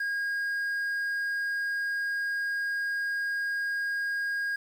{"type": "tone with quantisation", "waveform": "triangle", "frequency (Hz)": 1630, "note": "G#6", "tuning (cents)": -33, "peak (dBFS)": -26, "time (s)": [0, 4.56], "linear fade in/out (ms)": 5, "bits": 9, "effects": []}